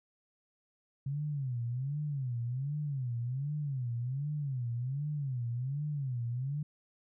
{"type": "tone with vibrato", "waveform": "sine", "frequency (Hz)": 133, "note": "C3", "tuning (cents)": 29, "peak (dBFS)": -32, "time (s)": [1.06, 6.63], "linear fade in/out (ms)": 5, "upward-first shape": "sine", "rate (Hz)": 1.3, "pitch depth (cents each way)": 210, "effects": []}